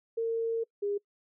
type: tone pair in turn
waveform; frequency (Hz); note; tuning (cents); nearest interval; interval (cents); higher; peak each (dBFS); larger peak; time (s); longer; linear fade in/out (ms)
sine; 456.4 / 406.6; A#4 / G#4; -37 / -37; major second; 200; first; -27 / -28; first; 0.17-0.64 / 0.82-0.98; first; 10
effects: noise-tail reverb RT60 0.1 s tail -24 dB re dry